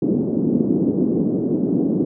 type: band-pass noise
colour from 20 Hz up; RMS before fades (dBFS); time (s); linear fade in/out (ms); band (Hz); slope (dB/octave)
pink; -19; 0.02-2.05; 5; 190 to 360; 24
effects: none